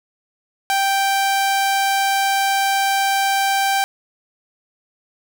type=tone; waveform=sawtooth; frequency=784 Hz; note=G5; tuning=in tune; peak=-12 dBFS; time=0.7-3.84 s; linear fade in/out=0 ms; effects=none